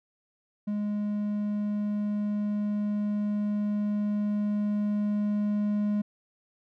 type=tone with level ramp; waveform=triangle; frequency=207.7 Hz; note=G#3; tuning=in tune; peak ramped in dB=-25 to -22 dBFS; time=0.67-6.02 s; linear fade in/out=10 ms; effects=none